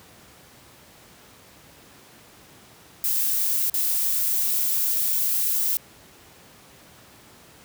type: noise with dropouts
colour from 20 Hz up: violet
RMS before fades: -23 dBFS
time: 3.04-5.77 s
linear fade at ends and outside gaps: 1 ms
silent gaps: 3.698-3.741 s
effects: pink hiss -50 dBFS RMS until 7.64 s + high-pass 80 Hz 12 dB/octave